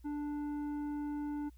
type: tone with tanh clipping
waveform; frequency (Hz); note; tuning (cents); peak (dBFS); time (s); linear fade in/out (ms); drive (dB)
sine; 293.7; D4; 0; -37; 0.04-1.5; 20; 9
effects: added 60 Hz sine -54 dBFS peak until 1.57 s + white hiss -74 dBFS RMS until 1.57 s